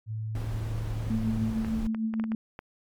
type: tone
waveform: sine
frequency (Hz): 109.5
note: A2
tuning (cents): -8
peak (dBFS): -30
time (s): 0.06-1.55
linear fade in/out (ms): 50
type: noise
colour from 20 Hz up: brown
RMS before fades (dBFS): -35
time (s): 0.35-1.87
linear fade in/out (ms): 2
type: tone with tremolo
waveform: sine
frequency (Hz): 221.6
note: A3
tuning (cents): +13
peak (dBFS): -24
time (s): 1.1-2.35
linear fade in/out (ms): 2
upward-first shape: triangle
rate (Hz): 6.6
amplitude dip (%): 55
type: clicks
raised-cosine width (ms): 0.5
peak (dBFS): -24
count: 7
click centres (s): 1.647 / 1.947 / 2.139 / 2.198 / 2.24 / 2.319 / 2.591
effects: MP3 96 kbps